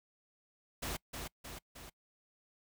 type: noise with echo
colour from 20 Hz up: pink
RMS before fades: -39 dBFS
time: 0.82-0.97 s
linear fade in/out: 10 ms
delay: 310 ms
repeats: 3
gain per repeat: -4 dB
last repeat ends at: 1.9 s
effects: noise-tail reverb RT60 0.1 s tail -24 dB re dry